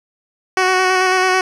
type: tone with vibrato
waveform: 10% pulse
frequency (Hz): 371.9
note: F#4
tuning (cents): +9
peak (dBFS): -4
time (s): 0.57-1.41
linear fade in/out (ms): 2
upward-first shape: square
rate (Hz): 9.1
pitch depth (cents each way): 15
effects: low-pass 6000 Hz 12 dB/octave + 7-bit